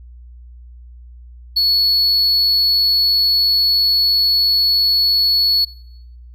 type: tone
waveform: triangle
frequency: 4397 Hz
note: C#8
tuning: 15 cents flat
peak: -11 dBFS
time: 1.56-5.65 s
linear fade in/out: 10 ms
effects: noise-tail reverb RT60 0.8 s tail -20 dB re dry + added 60 Hz sine -36 dBFS peak until 6.34 s